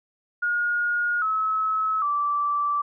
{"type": "tone with pitch steps", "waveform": "sine", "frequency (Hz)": [1433, 1291.5, 1164], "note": ["F6", "E6", "D6"], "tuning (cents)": [44, -36, -16], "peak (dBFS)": -21, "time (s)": [0.42, 2.82], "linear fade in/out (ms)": 10, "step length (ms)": 800, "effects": []}